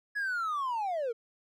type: linear sweep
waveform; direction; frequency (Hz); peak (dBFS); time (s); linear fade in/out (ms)
triangle; down; 1700 to 440; -27; 0.15-1.13; 20
effects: tanh soft clip ceiling -24 dBFS